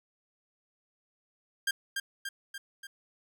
sawtooth tone with echo, 1600 Hz, G6, 35 cents sharp, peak -23 dBFS, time 1.67-1.71 s, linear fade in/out 5 ms, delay 290 ms, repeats 4, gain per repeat -4 dB, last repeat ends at 2.87 s, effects none

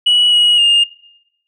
sine tone with pitch steps, 2932 / 2904 / 2825 Hz, F#7 / F#7 / F7, -16 / -33 / +19 cents, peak -6 dBFS, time 0.06-0.84 s, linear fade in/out 10 ms, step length 260 ms, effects noise-tail reverb RT60 0.9 s tail -22 dB re dry + tanh soft clip ceiling -6 dBFS

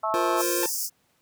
harmonic tone, 217.9 Hz, A3, 17 cents flat, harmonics 3 / 4 / 5 / 6, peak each -29 / -29 / -29 / -29 dBFS, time 0.03-0.42 s, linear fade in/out 10 ms
square chord, F suspended fourth, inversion none, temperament just, 349.2 / 465.6 / 523.8 Hz, F4 / Bb4 / C5, 0 / -2 / +2 cents, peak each -28 / -33 / -31 dBFS, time 0.14-0.66 s, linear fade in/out 0 ms
pink high-pass noise, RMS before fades -29 dBFS, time 0.36-0.9 s, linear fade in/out 50 ms, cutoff 4900 Hz, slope 96 dB/octave
sawtooth tone with exponential decay, 889 Hz, A5, 18 cents sharp, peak -22 dBFS, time 0.63-0.73 s, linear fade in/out 1 ms, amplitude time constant 21 ms
effects pink hiss -67 dBFS RMS until 1.21 s + high-pass 100 Hz 12 dB/octave

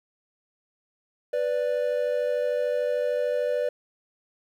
triangle tone pair together, 493.9 / 587.3 Hz, B4 / D5, 0 / 0 cents, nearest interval minor third, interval 300 cents, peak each -24 dBFS, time 1.33-3.69 s, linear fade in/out 5 ms, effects 10-bit

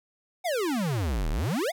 square exponential two-way sweep, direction down then up, 765 to 34.85 to 765 Hz, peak -26 dBFS, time 0.44-1.72 s, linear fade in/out 20 ms, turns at 1.3 s, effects none

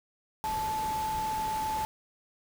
sine tone in noise, 871 Hz, A5, 18 cents flat, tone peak -29 dBFS, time 0.44-1.85 s, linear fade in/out 0 ms, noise pink, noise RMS -40 dBFS, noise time 0.44-1.85 s, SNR +8 dB, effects none

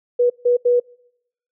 sine tone bursts at uneven times, 487.3 Hz, B4, 23 cents flat, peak -12 dBFS, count 3, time 0.19-0.3 / 0.45-0.57 / 0.65-0.8 s, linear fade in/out 10 ms, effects noise-tail reverb RT60 0.8 s tail -26 dB re dry

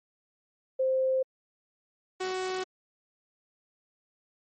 sine / sawtooth tone pair in turn, 523.3 / 372.6 Hz, C5 / F#4, 0 / +12 cents, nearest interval tritone, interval 588 cents, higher first, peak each -23 / -26 dBFS, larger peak first, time 0.79-1.23 / 2.2-2.64 s, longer neither, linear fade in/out 10 ms, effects MP3 32 kbps

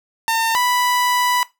sawtooth tone pair in turn, 906 / 987.8 Hz, A#5 / B5, -50 / 0 cents, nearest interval minor second, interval 150 cents, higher second, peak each -12 dBFS, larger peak neither, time 0.28-0.55 / 0.55-1.43 s, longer second, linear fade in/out 0 ms, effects noise-tail reverb RT60 0.2 s tail -18 dB re dry

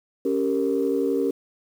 sine chord, G diminished, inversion second, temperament equal with one note detuned, 277.2 / 392 / 463.5 Hz, Db4 / G4 / Bb4, 0 / 0 / -10 cents, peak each -24 dBFS, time 0.25-1.31 s, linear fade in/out 5 ms, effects tanh soft clip ceiling -12 dBFS + 8-bit

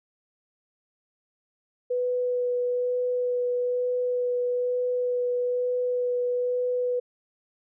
sine tone with vibrato, 493.9 Hz, B4, in tune, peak -23 dBFS, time 1.9-7 s, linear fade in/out 10 ms, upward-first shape sine, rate 1.1 Hz, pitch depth 9 cents each way, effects none

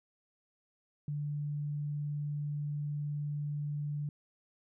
sine tone, 146.83 Hz, D3, in tune, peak -33 dBFS, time 1.08-4.09 s, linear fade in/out 2 ms, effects none

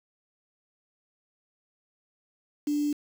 sine tone with quantisation, 293.7 Hz, D4, in tune, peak -24 dBFS, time 2.67-2.93 s, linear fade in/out 5 ms, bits 7, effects none

